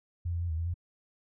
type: tone with pitch steps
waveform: sine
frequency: 86.4 / 85.1 / 86.6 / 79.4 / 83.6 / 87 Hz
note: F2 / F2 / F2 / D#2 / E2 / F2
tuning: -18 / -44 / -14 / +36 / +25 / -6 cents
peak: -29 dBFS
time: 0.25-0.742 s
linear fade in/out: 10 ms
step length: 82 ms
effects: none